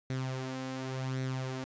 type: tone with flanger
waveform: sawtooth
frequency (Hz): 130.81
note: C3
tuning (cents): 0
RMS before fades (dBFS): -36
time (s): 0.1-1.64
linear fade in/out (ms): 0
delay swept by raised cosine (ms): 0.5 to 4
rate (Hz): 0.9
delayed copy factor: +0.55
effects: resampled to 16000 Hz + 11-bit